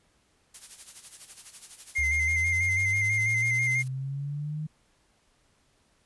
blue noise with tremolo, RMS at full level -41 dBFS, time 0.54-3.88 s, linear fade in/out 5 ms, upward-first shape sine, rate 12 Hz, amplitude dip 70%
triangle tone with vibrato, 2097 Hz, C7, 3 cents sharp, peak -22 dBFS, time 1.95-3.83 s, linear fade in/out 20 ms, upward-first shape square, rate 6.1 Hz, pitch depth 24 cents each way
sine linear sweep, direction up, 68.9 to 155.56 Hz, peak -30 dBFS, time 1.98-4.67 s, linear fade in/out 10 ms
effects pink hiss -67 dBFS RMS until 6.05 s + resampled to 24000 Hz

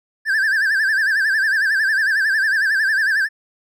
triangle tone with vibrato, 1661.2 Hz, G#6, in tune, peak -13 dBFS, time 0.25-3.29 s, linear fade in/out 50 ms, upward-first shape sine, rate 11 Hz, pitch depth 130 cents each way, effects none

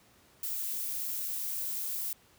violet noise, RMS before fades -35 dBFS, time 0.43-2.13 s, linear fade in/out 2 ms, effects pink hiss -62 dBFS RMS until 2.38 s + high-pass 60 Hz 12 dB/octave

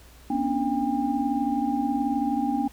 sine tone cluster, 239.8 / 273.1 / 291.8 / 803 Hz, A#3 / C#4 / D4 / G5, +49 / -26 / -11 / +41 cents, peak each -28 dBFS, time 0.3-2.68 s, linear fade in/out 5 ms, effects added 60 Hz sine -49 dBFS peak until 2.72 s + pink hiss -53 dBFS RMS until 2.72 s

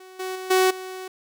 sawtooth tone with level steps, 373.7 Hz, F#4, 17 cents sharp, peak -39 / -24 / -28 / -12 / -29 dBFS, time 0-1.08 s, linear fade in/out 5 ms, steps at 0.19 / 0.35 / 0.5 / 0.7 s, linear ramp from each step 10 ms, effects none

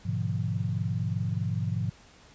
sine chord, G# diminished seventh, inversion none, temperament equal with one note detuned, 103.83 / 123.47 / 146.83 / 171.81 Hz, G#2 / B2 / D3 / F3, 0 / 0 / 0 / -28 cents, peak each -30 / -32 / -35 / -33 dBFS, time 0.05-1.9 s, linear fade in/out 10 ms, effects pink hiss -55 dBFS RMS until 2.34 s + resampled to 16000 Hz

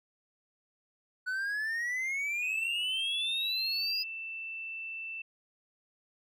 triangle exponential sweep, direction up, 1480 to 4982 Hz, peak -29 dBFS, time 1.26-4.04 s, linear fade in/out 20 ms
sine tone, 2664 Hz, E7, 18 cents sharp, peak -37 dBFS, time 2.42-5.22 s, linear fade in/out 5 ms
effects none

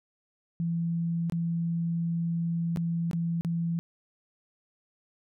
sine tone with dropouts, 168.1 Hz, E3, 34 cents sharp, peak -26 dBFS, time 0.6-3.79 s, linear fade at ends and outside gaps 0 ms, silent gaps 1.298-1.322 / 2.761-2.772 / 3.112-3.132 / 3.41-3.448 s, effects none

